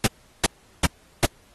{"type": "noise bursts", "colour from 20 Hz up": "pink", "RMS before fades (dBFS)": -18, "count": 4, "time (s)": [0.04, 1.254], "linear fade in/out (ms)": 2, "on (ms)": 26, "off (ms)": 370, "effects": ["pink hiss -57 dBFS RMS until 1.54 s", "AAC 32 kbps"]}